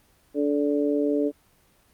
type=harmonic tone; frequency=145.2 Hz; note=D3; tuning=19 cents flat; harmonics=2 / 3 / 4; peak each=-23 / -25 / -29 dBFS; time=0.34-1.32 s; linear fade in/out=50 ms; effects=pink hiss -61 dBFS RMS until 1.93 s + Opus 24 kbps